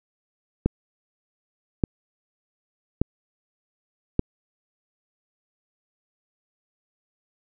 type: click train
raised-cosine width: 3 ms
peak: -6 dBFS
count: 4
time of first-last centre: 0.66-4.194 s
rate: 0.849 Hz
effects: none